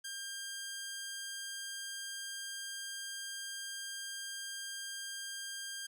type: tone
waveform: 10% pulse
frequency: 1600 Hz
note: G6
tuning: 35 cents sharp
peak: -32 dBFS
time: 0.04-5.87 s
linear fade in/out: 10 ms
effects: none